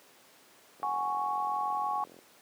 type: click train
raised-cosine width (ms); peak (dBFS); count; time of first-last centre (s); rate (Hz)
2; -36; 61; 0.8-2.189; 43.2
type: chord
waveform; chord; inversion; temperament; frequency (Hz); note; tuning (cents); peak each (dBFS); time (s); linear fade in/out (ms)
sine; F# suspended second; none; equal; 740 / 830.6 / 1108.7; F#5 / G#5 / C#6; 0 / 0 / 0; -37 / -32 / -32; 0.83-2.04; 0
effects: pink hiss -58 dBFS RMS until 2.41 s + high-pass 300 Hz 12 dB/octave